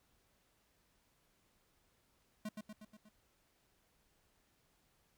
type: tone with echo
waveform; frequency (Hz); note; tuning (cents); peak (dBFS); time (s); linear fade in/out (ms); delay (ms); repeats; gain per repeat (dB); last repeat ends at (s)
square; 213.4; G#3; +47; -40; 2.45-2.49; 5; 120; 5; -4; 3.09
effects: pink hiss -75 dBFS RMS until 5.17 s